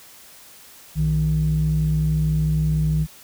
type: tone pair together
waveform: sine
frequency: 62.16 / 155.56 Hz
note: B1 / D#3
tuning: +12 / 0 cents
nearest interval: octave + major third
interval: 1588 cents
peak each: -22 / -17 dBFS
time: 0.95-3.07 s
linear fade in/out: 50 ms
effects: tanh soft clip ceiling -12 dBFS + white hiss -46 dBFS RMS until 3.23 s